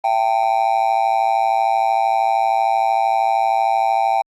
triangle tone with amplitude modulation, 784 Hz, G5, in tune, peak -8 dBFS, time 0.04-4.22 s, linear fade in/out 5 ms, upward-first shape sine, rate 113 Hz, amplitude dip 100%, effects Opus 24 kbps

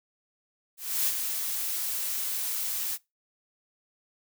blue noise with ADSR envelope, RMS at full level -25 dBFS, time 0.77-2.98 s, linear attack 300 ms, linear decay 46 ms, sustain -6 dB, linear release 40 ms, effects noise-tail reverb RT60 0.2 s tail -21 dB re dry

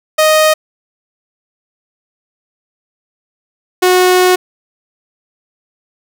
sawtooth tone pair in turn, 622.3 / 365.5 Hz, D#5 / F#4, 0 / -21 cents, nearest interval major sixth, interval 921 cents, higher first, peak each -3 dBFS, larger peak neither, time 0.18-0.54 / 3.82-4.36 s, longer second, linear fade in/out 10 ms, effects none

